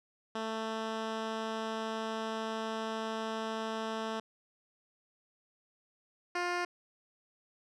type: tone pair in turn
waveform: 10% pulse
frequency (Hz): 221.8 / 353.1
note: A3 / F4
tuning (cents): +14 / +19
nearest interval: minor sixth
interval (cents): 805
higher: second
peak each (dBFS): -26 / -23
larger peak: second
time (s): 0.35-4.2 / 6.35-6.65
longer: first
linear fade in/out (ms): 5
effects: low-pass 5000 Hz 12 dB/octave